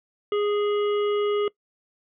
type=harmonic tone; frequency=413.7 Hz; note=G#4; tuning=7 cents flat; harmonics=1 / 3 / 5 / 7 / 8; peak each=-21 / -32 / -40 / -39 / -45 dBFS; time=0.32-1.48 s; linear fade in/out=2 ms; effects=noise-tail reverb RT60 0.1 s tail -22 dB re dry